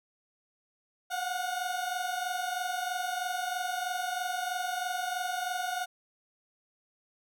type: tone pair together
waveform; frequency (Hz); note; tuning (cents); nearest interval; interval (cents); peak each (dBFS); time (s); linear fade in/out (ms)
30% pulse; 716.9 / 740; F5 / F#5; +45 / 0; minor second; 55; -31 / -32; 1.1-5.86; 20
effects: none